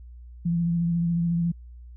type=tone with vibrato; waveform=sine; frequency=170 Hz; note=F3; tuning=46 cents flat; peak=-21 dBFS; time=0.45-1.52 s; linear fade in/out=10 ms; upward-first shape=triangle; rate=14 Hz; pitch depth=30 cents each way; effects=added 60 Hz sine -41 dBFS peak until 1.96 s